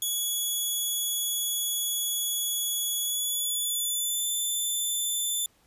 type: tone with pitch glide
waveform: 5% pulse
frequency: 3380 to 3528 Hz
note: G#7 to A7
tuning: +30 to +4 cents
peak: -19 dBFS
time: 0.02-5.46 s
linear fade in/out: 2 ms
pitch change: +74 cents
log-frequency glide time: 3.02-4.27 s
effects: pink hiss -64 dBFS RMS until 5.66 s + resampled to 32000 Hz